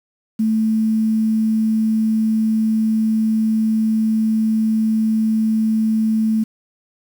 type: tone with quantisation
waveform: sine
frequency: 220 Hz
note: A3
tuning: in tune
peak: -14 dBFS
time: 0.39-6.44 s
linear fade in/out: 10 ms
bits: 7
effects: none